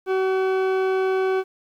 40% pulse tone, 378.7 Hz, F#4, 40 cents sharp, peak -18 dBFS, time 0.06-1.44 s, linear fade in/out 50 ms, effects low-pass 2000 Hz 12 dB/octave + 9-bit

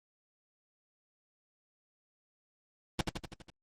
pink noise with echo, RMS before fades -27 dBFS, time 2.99-3.01 s, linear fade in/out 2 ms, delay 82 ms, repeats 6, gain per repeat -4 dB, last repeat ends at 3.502 s, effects low-pass 6000 Hz 12 dB/octave + Opus 24 kbps

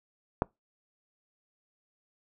click, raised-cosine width 1 ms, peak -10 dBFS, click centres 0.421 s, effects noise-tail reverb RT60 0.2 s tail -26 dB re dry

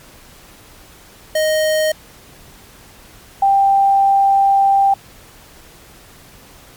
square / sine tone pair in turn, 622.3 / 787.9 Hz, D#5 / G5, 0 / +9 cents, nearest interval major third, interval 409 cents, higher second, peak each -14 / -9 dBFS, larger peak second, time 1.35-1.92 / 3.42-4.94 s, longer second, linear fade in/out 5 ms, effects pink hiss -43 dBFS RMS until 6.76 s + MP3 96 kbps

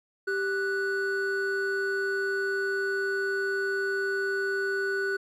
triangle tone pair together, 392 / 1480 Hz, G4 / F#6, 0 / 0 cents, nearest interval octave + major seventh, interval 2300 cents, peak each -27 / -27 dBFS, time 0.27-5.17 s, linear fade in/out 10 ms, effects none

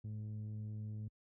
sine tone with frequency modulation, 107.2 Hz, A2, 45 cents flat, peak -38 dBFS, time 0.04-1.08 s, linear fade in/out 5 ms, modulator 105 Hz, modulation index 0.61, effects tanh soft clip ceiling -38 dBFS + high-pass 60 Hz 12 dB/octave

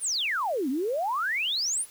sine exponential two-way sweep, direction down then up, 10548 to 246.9 to 10548 Hz, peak -25 dBFS, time 0-1.86 s, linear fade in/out 50 ms, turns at 0.69 s, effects white hiss -52 dBFS RMS until 1.9 s

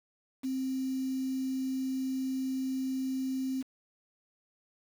sine tone with quantisation, 262.7 Hz, C4, 7 cents sharp, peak -30 dBFS, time 0.43-3.63 s, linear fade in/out 20 ms, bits 8, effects none

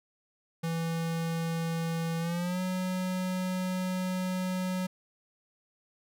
square tone with pitch glide, 165.3 to 184.47 Hz, E3 to F#3, +5 to -5 cents, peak -30 dBFS, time 0.63-4.87 s, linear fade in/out 10 ms, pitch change +190 cents, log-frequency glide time 2.19-2.61 s, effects none

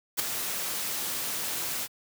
white noise with ADSR envelope, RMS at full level -24 dBFS, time 0.17-1.88 s, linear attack 26 ms, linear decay 7 ms, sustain -8 dB, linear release 45 ms, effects high-pass 100 Hz 12 dB/octave

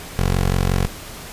15% pulse tone, 45.59 Hz, F#1, 25 cents flat, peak -10 dBFS, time 0.19-0.87 s, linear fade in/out 0 ms, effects pink hiss -35 dBFS RMS until 1.32 s + resampled to 32000 Hz

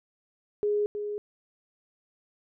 sine tone with echo, 415.3 Hz, G#4, in tune, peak -23 dBFS, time 0.63-0.86 s, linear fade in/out 0 ms, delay 320 ms, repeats 1, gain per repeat -7 dB, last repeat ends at 1.18 s, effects none

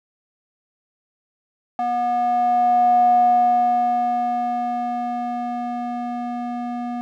square tone with band-pass filter sweep, 241.7 Hz, B3, 37 cents flat, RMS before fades -20 dBFS, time 1.79-7.01 s, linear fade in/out 0 ms, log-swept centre 820 to 500 Hz, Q 9.4, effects none

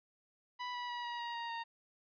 sawtooth tone with pitch steps, 987.8 / 977 / 966.4 / 955.8 / 945.4 / 935.1 / 924.8 Hz, B5 / B5 / B5 / A#5 / A#5 / A#5 / A#5, 0 / -19 / -38 / +43 / +24 / +5 / -14 cents, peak -35 dBFS, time 0.59-1.64 s, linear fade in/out 20 ms, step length 150 ms, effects resampled to 11025 Hz

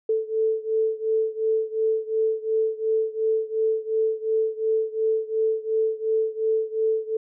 sine beating tone pair, 440 / 442.8 Hz, A4 / A4, 0 / +11 cents, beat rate 2.8 Hz, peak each -23 / -25 dBFS, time 0.09-7.17 s, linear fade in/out 5 ms, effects none

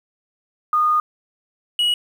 sine / triangle tone pair in turn, 1227 / 2912 Hz, D#6 / F#7, -25 / -28 cents, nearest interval octave + minor third, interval 1497 cents, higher second, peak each -14 dBFS, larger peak neither, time 0.73-1 / 1.79-1.94 s, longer first, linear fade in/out 2 ms, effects 8-bit

